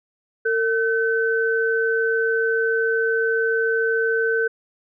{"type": "tone pair together", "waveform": "sine", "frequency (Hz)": [453.4, 1525], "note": ["A#4", "G6"], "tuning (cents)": [-48, -48], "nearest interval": "octave + major sixth", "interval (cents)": 2100, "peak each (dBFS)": [-20, -21], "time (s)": [0.45, 4.48], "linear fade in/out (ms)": 10, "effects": []}